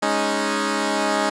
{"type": "chord", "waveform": "10% pulse", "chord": "Ab suspended fourth", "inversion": "none", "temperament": "equal", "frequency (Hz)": [207.7, 277.2, 311.1], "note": ["Ab3", "Db4", "Eb4"], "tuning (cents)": [0, 0, 0], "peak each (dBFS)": -16, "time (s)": [0.02, 1.3], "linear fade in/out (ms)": 10, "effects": ["resampled to 22050 Hz"]}